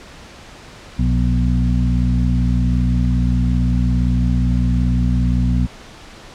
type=harmonic tone with a mistuned harmonic; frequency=61.5 Hz; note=B1; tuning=7 cents flat; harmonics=1 / 2 / 3 / 4; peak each=-16 / -19 / -21 / -22 dBFS; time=0.98-5.67 s; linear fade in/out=20 ms; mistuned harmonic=3; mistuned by=-37 cents; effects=pink hiss -39 dBFS RMS until 6.34 s + low-pass 6000 Hz 12 dB/octave